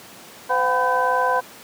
sine tone cluster, 510 / 720 / 782 / 1001 / 1538 Hz, C5 / F#5 / G5 / B5 / G6, -44 / -47 / -4 / +23 / -33 cents, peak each -23 / -25 / -27 / -20 / -25 dBFS, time 0.49-1.41 s, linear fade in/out 20 ms, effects pink hiss -42 dBFS RMS until 1.63 s + high-pass 200 Hz 12 dB/octave

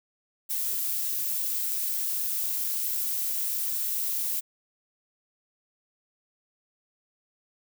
violet noise, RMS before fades -29 dBFS, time 0.49-4.41 s, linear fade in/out 20 ms, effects none

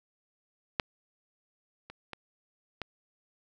clicks, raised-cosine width 0.3 ms, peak -10 / -28 / -23 / -19 dBFS, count 4, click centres 0.798 / 1.9 / 2.133 / 2.817 s, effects none

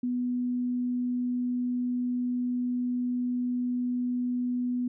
sine tone, 246.9 Hz, B3, in tune, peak -26 dBFS, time 0.03-4.88 s, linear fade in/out 5 ms, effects none

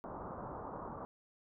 white low-pass noise, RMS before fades -45 dBFS, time 0.04-1.05 s, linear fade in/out 0 ms, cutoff 1200 Hz, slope 48 dB/octave, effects none

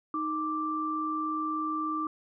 sine tone pair together, 311.1 / 1174.6 Hz, D#4 / D6, 0 / 0 cents, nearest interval octave + major seventh, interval 2300 cents, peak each -33 / -30 dBFS, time 0.14-2.07 s, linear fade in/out 2 ms, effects none

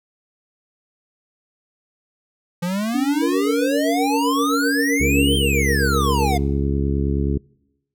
square exponential two-way sweep, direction up then down, 170 to 3199 to 689 Hz, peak -21 dBFS, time 2.62-6.38 s, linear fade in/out 10 ms, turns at 5.36 s
sine tone with pitch glide, 284.8 to 281.5 Hz, C#4 to C#4, +47 to +27 cents, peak -19 dBFS, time 2.94-5.37 s, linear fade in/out 10 ms, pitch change -20 cents, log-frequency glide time 3.39-4.58 s
sine tone with tremolo, 467.8 Hz, A#4, 6 cents sharp, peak -19 dBFS, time 3.21-6.36 s, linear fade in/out 20 ms, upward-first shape triangle, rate 7.7 Hz, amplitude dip 100%
harmonic tone, 69.6 Hz, C#2, 8 cents sharp, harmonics 1 / 2 / 3 / 4 / 5 / 6, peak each -21 / -24 / -26 / -27 / -28 / -29 dBFS, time 5-7.38 s, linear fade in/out 5 ms
effects noise-tail reverb RT60 0.9 s tail -25 dB re dry

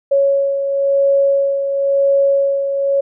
sine beating tone pair, 554.4 / 555.37 Hz, C#5 / C#5, 0 / +3 cents, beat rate 0.97 Hz, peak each -12 / -21 dBFS, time 0.11-3.01 s, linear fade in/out 10 ms, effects none

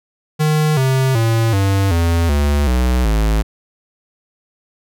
square tone with pitch steps, 153.5 / 132.09 / 113.67 / 97.82 / 84.18 / 72.44 / 62.34 / 53.65 Hz, D#3 / C3 / A#2 / G2 / E2 / D2 / B1 / A1, -23 / +17 / -43 / -3 / +37 / -23 / +17 / -43 cents, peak -13 dBFS, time 0.39-3.43 s, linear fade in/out 20 ms, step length 380 ms, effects none

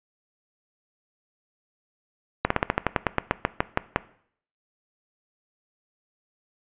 slowing click train, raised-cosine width 0.5 ms, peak -4 dBFS, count 15, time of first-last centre 2.45-3.961 s, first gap 54 ms, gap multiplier 1.1, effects noise-tail reverb RT60 0.6 s tail -18 dB re dry + resampled to 8000 Hz

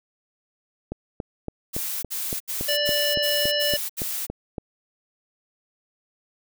click train, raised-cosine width 2 ms, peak -16 dBFS, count 14, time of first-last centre 0.92-4.582 s, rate 3.55 Hz
blue noise bursts, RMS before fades -29 dBFS, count 7, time 1.73-4.268 s, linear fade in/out 20 ms, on 300 ms, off 73 ms
harmonic tone, 587 Hz, D5, 1 cent flat, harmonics 1 / 3 / 5 / 7 / 9, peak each -25 / -30 / -25 / -34 / -28 dBFS, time 2.68-3.77 s, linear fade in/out 10 ms
effects none

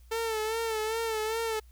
sawtooth tone with vibrato, 444.4 Hz, A4, 17 cents sharp, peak -25 dBFS, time 0.11-1.6 s, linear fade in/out 10 ms, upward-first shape sine, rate 2.5 Hz, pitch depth 55 cents each way, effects added 60 Hz sine -51 dBFS peak until 1.71 s + white hiss -67 dBFS RMS until 1.71 s

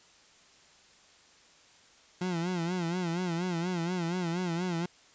30% pulse tone with vibrato, 174.61 Hz, F3, in tune, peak -27 dBFS, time 2.21-4.86 s, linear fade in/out 5 ms, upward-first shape sine, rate 4.2 Hz, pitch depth 100 cents each way, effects white hiss -59 dBFS RMS until 5.14 s + resampled to 16000 Hz

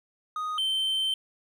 triangle tone pair in turn, 1244.5 / 3104 Hz, D#6 / G7, 0 / -18 cents, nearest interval octave + major third, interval 1582 cents, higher second, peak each -27 / -23 dBFS, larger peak second, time 0.36-0.58 / 0.58-1.14 s, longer second, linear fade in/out 2 ms, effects none

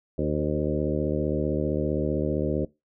harmonic tone with a mistuned harmonic, 75.4 Hz, D2, 46 cents sharp, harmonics 1 / 2 / 3 / 4 / 5 / 6 / 7 / 8, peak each -32 / -30 / -31 / -30 / -30 / -34 / -32 / -36 dBFS, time 0.18-2.65 s, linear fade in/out 5 ms, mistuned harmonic 6, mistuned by +24 cents, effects noise-tail reverb RT60 0.2 s tail -20 dB re dry

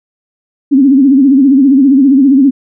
sine tone with vibrato, 271.5 Hz, C#4, 36 cents flat, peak -3 dBFS, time 0.71-2.51 s, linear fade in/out 20 ms, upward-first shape sine, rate 15 Hz, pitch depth 110 cents each way, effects none

